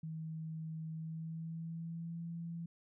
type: tone with pitch glide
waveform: sine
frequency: 159.6 to 168.02 Hz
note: D#3 to E3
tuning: +44 to +33 cents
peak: -40 dBFS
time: 0.03-2.66 s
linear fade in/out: 5 ms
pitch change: +89 cents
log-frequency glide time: 0.91-2.21 s
effects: none